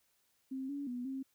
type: tone with pitch steps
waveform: sine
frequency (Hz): 264.6 / 283.1 / 245.7 / 266.8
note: C4 / C#4 / B3 / C4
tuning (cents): +20 / +37 / -9 / +34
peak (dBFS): -37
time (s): 0.51-1.23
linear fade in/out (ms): 10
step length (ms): 180
effects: white hiss -75 dBFS RMS until 1.34 s